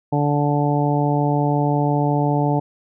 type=harmonic tone; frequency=145.6 Hz; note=D3; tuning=15 cents flat; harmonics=1 / 2 / 3 / 4 / 5 / 6; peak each=-19 / -22 / -26 / -27 / -25 / -25 dBFS; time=0.12-2.6 s; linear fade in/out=10 ms; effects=none